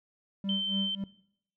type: tone with tremolo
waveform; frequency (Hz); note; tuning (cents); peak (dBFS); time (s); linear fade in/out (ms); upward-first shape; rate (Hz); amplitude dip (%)
triangle; 196.2; G3; +2; -27; 0.44-1.04; 2; sine; 3.6; 90
type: tone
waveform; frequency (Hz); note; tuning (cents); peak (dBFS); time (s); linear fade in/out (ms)
sine; 3100; G7; -20; -29; 0.49-0.95; 2
effects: noise-tail reverb RT60 0.7 s tail -20 dB re dry